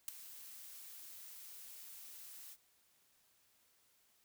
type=noise with ADSR envelope; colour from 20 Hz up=blue; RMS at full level=-36 dBFS; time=0.08-2.57 s; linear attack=3 ms; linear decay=9 ms; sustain=-17 dB; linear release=51 ms; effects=white hiss -73 dBFS RMS until 4.24 s